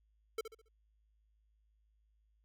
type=tone with echo; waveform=square; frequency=444.5 Hz; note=A4; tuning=18 cents sharp; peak=-35 dBFS; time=0.38-0.41 s; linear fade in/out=5 ms; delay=69 ms; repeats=4; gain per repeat=-9 dB; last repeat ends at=0.686 s; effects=added 53 Hz sine -70 dBFS peak until 2.44 s